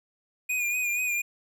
square tone with vibrato, 2451 Hz, D#7, 27 cents flat, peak -26 dBFS, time 0.49-1.22 s, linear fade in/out 10 ms, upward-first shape sine, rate 4.2 Hz, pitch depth 44 cents each way, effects none

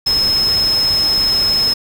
sine tone in noise, 5170 Hz, E8, 34 cents flat, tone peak -12 dBFS, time 0.06-1.74 s, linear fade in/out 10 ms, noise pink, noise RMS -26 dBFS, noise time 0.06-1.74 s, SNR +11 dB, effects none

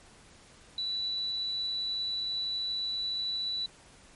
sine tone, 3954 Hz, B7, 1 cent sharp, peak -30 dBFS, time 0.78-3.66 s, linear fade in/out 2 ms, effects pink hiss -56 dBFS RMS until 4.15 s + MP3 48 kbps

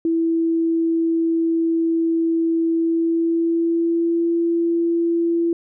sine tone with pitch glide, 329.6 to 337.3 Hz, E4 to E4, 0 to +40 cents, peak -16 dBFS, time 0.05-5.53 s, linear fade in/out 2 ms, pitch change +40 cents, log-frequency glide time 2.72-4.29 s, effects none

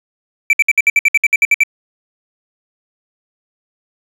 triangle tone bursts, 2328 Hz, D7, 16 cents flat, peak -5 dBFS, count 13, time 0.5-1.635 s, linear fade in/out 2 ms, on 31 ms, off 61 ms, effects resampled to 32000 Hz

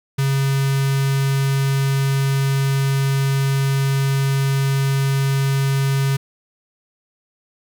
square tone with notch filter, 136.7 Hz, C#3, 24 cents flat, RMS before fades -18 dBFS, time 0.18-6.17 s, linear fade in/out 10 ms, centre 590 Hz, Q 0.79, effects 9-bit

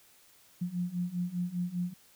sine beating tone pair, 174.61 / 179.61 Hz, F3 / F3, 0 / +49 cents, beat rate 5 Hz, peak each -35 / -33 dBFS, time 0.61-1.94 s, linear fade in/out 10 ms, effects white hiss -61 dBFS RMS until 2.15 s

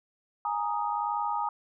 sine chord, Ab suspended second, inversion none, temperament equal, 830.6 / 932.3 / 1244.5 Hz, Ab5 / Bb5 / Eb6, 0 / 0 / 0 cents, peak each -31 / -31 / -33 dBFS, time 0.45-1.49 s, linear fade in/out 2 ms, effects none

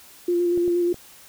sine tone with vibrato, 349.2 Hz, F4, in tune, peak -18 dBFS, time 0.28-0.93 s, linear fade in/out 5 ms, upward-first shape square, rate 8.4 Hz, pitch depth 15 cents each way
clicks, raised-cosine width 2 ms, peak -23 dBFS, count 3, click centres 0.576 / 0.679 / 0.943 s
effects white hiss -48 dBFS RMS until 1.28 s

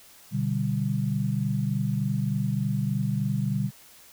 sine chord, G major, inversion first, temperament equal, 123.47 / 146.83 / 196 Hz, B2 / D3 / G3, 0 / 0 / 0 cents, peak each -28 dBFS, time 0.31-3.71 s, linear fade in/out 50 ms, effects white hiss -52 dBFS RMS until 4.12 s

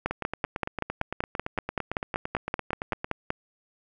two click trains, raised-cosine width 0.5 ms, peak -11 / -15 dBFS, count 18 / 27, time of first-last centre 0.06-3.304 / 0.11-3.045 s, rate 5.24 / 8.86 Hz, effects none

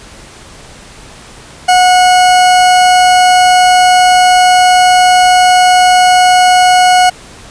40% pulse tone, 730 Hz, F#5, 24 cents flat, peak -3 dBFS, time 1.68-7.1 s, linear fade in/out 10 ms, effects pink hiss -34 dBFS RMS until 7.5 s + resampled to 22050 Hz

